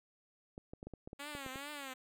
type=clicks; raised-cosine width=2 ms; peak=-33 dBFS; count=10; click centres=0.579 / 0.735 / 0.829 / 0.87 / 0.937 / 1.075 / 1.131 / 1.351 / 1.463 / 1.558 s
type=tone with vibrato; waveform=5% pulse; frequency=278.3 Hz; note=C#4; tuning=7 cents sharp; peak=-32 dBFS; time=1.19-1.94 s; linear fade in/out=10 ms; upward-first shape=triangle; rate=2.4 Hz; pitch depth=140 cents each way
effects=none